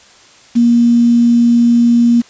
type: tone with quantisation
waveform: sine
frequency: 236.7 Hz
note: A#3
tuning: 27 cents sharp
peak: -6 dBFS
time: 0.55-2.22 s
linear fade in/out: 20 ms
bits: 5
effects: white hiss -43 dBFS RMS until 2.29 s + resampled to 16000 Hz